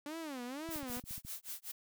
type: tone with vibrato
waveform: sawtooth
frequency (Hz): 282.7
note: C#4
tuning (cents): +34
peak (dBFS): -37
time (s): 0.06-1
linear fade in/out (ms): 2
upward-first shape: sine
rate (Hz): 2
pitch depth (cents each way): 270
type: click train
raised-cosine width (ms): 5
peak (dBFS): -38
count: 9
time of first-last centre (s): 0.69-1.249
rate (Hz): 14.3
type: noise with tremolo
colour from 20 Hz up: blue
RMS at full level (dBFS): -42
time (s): 0.7-1.72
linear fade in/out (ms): 10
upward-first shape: sine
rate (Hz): 5.2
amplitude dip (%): 100
effects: none